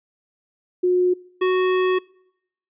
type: tone pair in turn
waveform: sine / square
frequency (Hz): 361.4 / 369.8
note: F#4 / F#4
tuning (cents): -41 / -1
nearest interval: unison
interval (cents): 40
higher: second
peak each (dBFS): -15 / -17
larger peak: first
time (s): 0.83-1.14 / 1.41-1.99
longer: second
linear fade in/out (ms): 10
effects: noise-tail reverb RT60 0.8 s tail -25 dB re dry + resampled to 8000 Hz